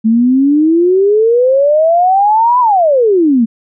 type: exponential two-way sweep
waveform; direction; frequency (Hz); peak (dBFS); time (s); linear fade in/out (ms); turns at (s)
sine; up then down; 217.4 to 1012 to 217.4; -6; 0.04-3.46; 20; 2.6
effects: none